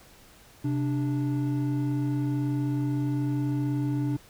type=tone pair together; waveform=triangle; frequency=130.81 / 293.2 Hz; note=C3 / D4; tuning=0 / -3 cents; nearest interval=octave + major second; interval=1397 cents; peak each=-25 / -26 dBFS; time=0.64-4.17 s; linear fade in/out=10 ms; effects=pink hiss -54 dBFS RMS until 4.29 s